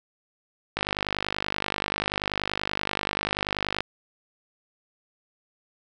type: click train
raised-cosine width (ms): 0.3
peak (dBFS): -9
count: 154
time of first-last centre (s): 0.77-3.806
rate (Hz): 50.4
effects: none